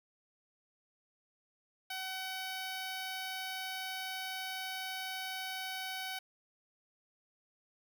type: tone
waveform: 10% pulse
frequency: 756 Hz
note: F#5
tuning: 37 cents sharp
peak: -30 dBFS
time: 1.9-6.19 s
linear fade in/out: 5 ms
effects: none